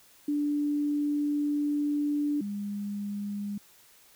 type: tone pair in turn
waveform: sine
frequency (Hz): 292.7 / 203.6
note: D4 / G#3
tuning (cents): -6 / -34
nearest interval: tritone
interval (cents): 628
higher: first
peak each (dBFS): -25 / -31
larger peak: first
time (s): 0.28-2.41 / 2.41-3.58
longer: first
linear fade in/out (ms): 5
effects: white hiss -58 dBFS RMS until 4.15 s